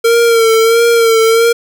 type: tone with vibrato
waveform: square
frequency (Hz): 457.7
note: A#4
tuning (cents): -32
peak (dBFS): -7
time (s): 0.04-1.53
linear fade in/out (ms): 10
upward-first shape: sine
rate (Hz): 1.5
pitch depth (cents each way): 40
effects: none